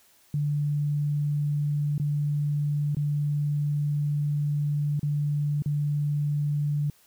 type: tone with dropouts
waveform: sine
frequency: 146.6 Hz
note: D3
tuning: 3 cents flat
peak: -23 dBFS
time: 0.34-6.9 s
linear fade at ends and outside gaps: 2 ms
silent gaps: 1.98-1.998 / 2.948-2.968 / 4.995-5.03 / 5.622-5.659 s
effects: white hiss -60 dBFS RMS until 7.06 s